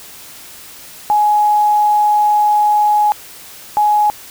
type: tone pair in turn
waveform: sine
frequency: 838 / 838 Hz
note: G#5 / G#5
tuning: +15 / +15 cents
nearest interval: unison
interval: 0 cents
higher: neither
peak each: -9 dBFS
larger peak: neither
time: 1.1-3.12 / 3.77-4.1 s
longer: first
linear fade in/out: 0 ms
effects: white hiss -36 dBFS RMS until 4.3 s